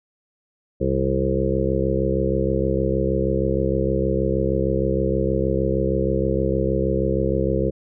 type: harmonic tone with a mistuned harmonic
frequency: 66.4 Hz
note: C2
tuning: 26 cents sharp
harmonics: 1 / 2 / 3 / 5 / 6 / 7 / 8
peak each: -26 / -26 / -26 / -26 / -26 / -26 / -26 dBFS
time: 0.8-7.71 s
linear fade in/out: 20 ms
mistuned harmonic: 1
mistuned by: -28 cents
effects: none